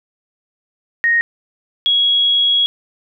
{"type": "tone pair in turn", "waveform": "sine", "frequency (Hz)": [1864.7, 3323], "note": ["A#6", "G#7"], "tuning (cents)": [0, 0], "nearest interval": "minor seventh", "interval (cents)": 1000, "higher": "second", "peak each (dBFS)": -11, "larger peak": "neither", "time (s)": [[1.04, 1.21], [1.86, 2.66]], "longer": "second", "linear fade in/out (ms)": 0, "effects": []}